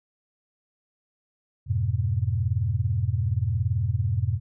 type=chord; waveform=sine; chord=F diminished; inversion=none; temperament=just; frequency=87.31 / 104.77 / 125.72 Hz; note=F2 / Ab2 / Cb3; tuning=0 / +16 / +31 cents; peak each=-27 / -25 / -27 dBFS; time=1.66-4.4 s; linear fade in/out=50 ms; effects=none